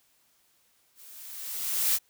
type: noise with level ramp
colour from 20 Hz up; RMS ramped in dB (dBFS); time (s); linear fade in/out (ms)
blue; -52 to -22; 0.95-1.99; 50
effects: white hiss -67 dBFS RMS until 2.09 s